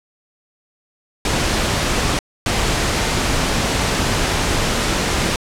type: noise bursts at uneven times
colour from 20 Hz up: pink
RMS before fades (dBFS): -18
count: 2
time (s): 1.25-2.19 / 2.46-5.36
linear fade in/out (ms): 2
effects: low-pass 8000 Hz 12 dB/octave